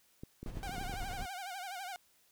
clicks, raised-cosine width 3 ms, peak -31 dBFS, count 9, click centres 0.235 / 0.43 / 0.462 / 0.571 / 0.694 / 0.782 / 0.813 / 0.896 / 0.939 s
brown noise with tremolo, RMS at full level -40 dBFS, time 0.46-1.26 s, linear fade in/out 2 ms, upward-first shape sine, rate 11 Hz, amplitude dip 55%
sawtooth tone with vibrato, 754 Hz, F#5, 32 cents sharp, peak -37 dBFS, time 0.63-1.96 s, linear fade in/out 0 ms, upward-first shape sine, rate 12 Hz, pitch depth 110 cents each way
effects white hiss -69 dBFS RMS until 2.31 s

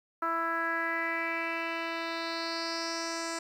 10% pulse tone with low-pass filter sweep, 331.2 Hz, E4, 8 cents sharp, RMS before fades -33 dBFS, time 0.22-3.39 s, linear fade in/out 5 ms, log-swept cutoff 1300 to 7200 Hz, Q 4.1, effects 10-bit

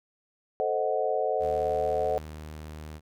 sine chord, A diminished seventh, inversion none, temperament equal, 440 / 523.3 / 622.3 / 740 Hz, A4 / C5 / Eb5 / Gb5, 0 / 0 / 0 / 0 cents, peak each -30 dBFS, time 0.6-2.18 s, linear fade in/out 0 ms
sawtooth tone, 77 Hz, D#2, 17 cents flat, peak -35 dBFS, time 1.39-3.01 s, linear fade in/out 50 ms
effects none

